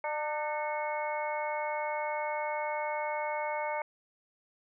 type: harmonic tone with a mistuned harmonic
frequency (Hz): 300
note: D4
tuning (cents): +37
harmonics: 2 / 3 / 4 / 5 / 6 / 7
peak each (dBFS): -35 / -34 / -44 / -45 / -49 / -39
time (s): 0.04-3.82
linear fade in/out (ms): 2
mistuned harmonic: 7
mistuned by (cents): +73
effects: none